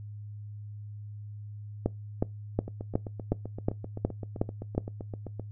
two click trains, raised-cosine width 2 ms, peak -12 / -24 dBFS, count 9 / 22, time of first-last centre 1.86-4.78 / 2.68-5.397 s, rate 2.74 / 7.73 Hz, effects noise-tail reverb RT60 0.2 s tail -22 dB re dry + added 104 Hz sine -39 dBFS peak until 5.51 s

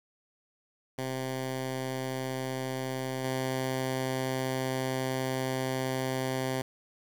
10% pulse tone with level steps, 130.7 Hz, C3, 1 cent flat, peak -24 / -21 dBFS, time 0.98-6.62 s, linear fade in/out 5 ms, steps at 3.24 s, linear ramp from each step 5 ms, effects 9-bit

